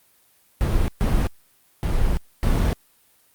brown noise bursts at uneven times, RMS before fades -19 dBFS, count 4, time 0.61-0.88 / 1.01-1.27 / 1.83-2.17 / 2.43-2.73 s, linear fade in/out 0 ms, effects white hiss -59 dBFS RMS until 3.34 s + Opus 32 kbps

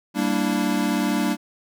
square chord, E half-diminished seventh, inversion first, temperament equal with one note detuned, 196 / 232.4 / 293.7 / 329.6 Hz, G3 / Bb3 / D4 / E4, 0 / -5 / 0 / 0 cents, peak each -26 / -26 / -25 / -31 dBFS, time 0.14-1.37 s, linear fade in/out 50 ms, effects none

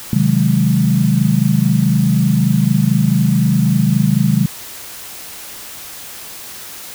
sine chord, Ab dominant seventh, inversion first, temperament equal with one note detuned, 130.81 / 155.56 / 185 / 209 Hz, C3 / Eb3 / Gb3 / Ab3, 0 / 0 / 0 / +11 cents, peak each -16 dBFS, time 0.13-4.46 s, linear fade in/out 2 ms, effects white hiss -32 dBFS RMS until 6.94 s

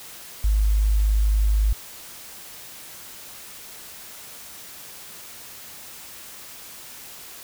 sine tone, 51.91 Hz, G#1, in tune, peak -16 dBFS, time 0.44-1.73 s, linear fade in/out 5 ms, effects white hiss -41 dBFS RMS until 7.43 s

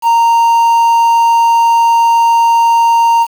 triangle tone with quantisation, 927 Hz, A#5, 10 cents flat, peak -4 dBFS, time 0.02-3.27 s, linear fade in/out 50 ms, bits 5, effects none

